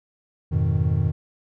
triangle chord, F half-diminished seventh, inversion none, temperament equal, 87.31 / 103.83 / 123.47 / 155.56 Hz, F2 / Ab2 / Cb3 / Eb3, 0 / 0 / 0 / 0 cents, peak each -21 / -23 / -23 / -22 dBFS, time 0.51-1.12 s, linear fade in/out 20 ms, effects none

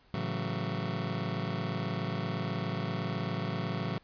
sawtooth chord, F# minor seventh, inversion first, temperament just, 111 / 138.75 / 166.5 / 185 Hz, A2 / C#3 / E3 / F#3, +16 / +2 / +18 / 0 cents, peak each -33 dBFS, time 0.14-3.98 s, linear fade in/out 0 ms, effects pink hiss -64 dBFS RMS until 4.03 s + resampled to 11025 Hz

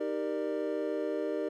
triangle chord, Eb major seventh, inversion none, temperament equal with one note detuned, 311.1 / 392 / 466.2 / 595.5 Hz, Eb4 / G4 / Bb4 / D5, 0 / 0 / 0 / +24 cents, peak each -34 dBFS, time 0-1.49 s, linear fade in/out 10 ms, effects none

